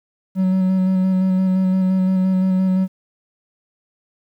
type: tone with vibrato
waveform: triangle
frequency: 187.3 Hz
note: F#3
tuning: 21 cents sharp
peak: -12 dBFS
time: 0.35-2.88 s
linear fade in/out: 50 ms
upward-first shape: square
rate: 5.8 Hz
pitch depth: 13 cents each way
effects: 9-bit